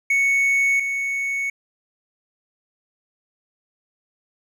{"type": "tone pair in turn", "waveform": "triangle", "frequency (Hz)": [2217, 2217], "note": ["C#7", "C#7"], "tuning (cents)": [0, 0], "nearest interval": "unison", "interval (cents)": 0, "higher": "neither", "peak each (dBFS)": [-14, -20], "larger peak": "first", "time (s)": [[0.1, 0.8], [0.8, 1.5]], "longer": "neither", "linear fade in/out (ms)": 5, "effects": []}